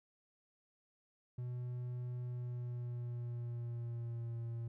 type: tone with pitch glide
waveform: triangle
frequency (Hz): 123.3 to 116.45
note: B2 to A#2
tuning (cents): -2 to -1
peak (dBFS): -37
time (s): 1.38-4.68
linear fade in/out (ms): 5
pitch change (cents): -99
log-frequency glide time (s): 2.22-4.38
effects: none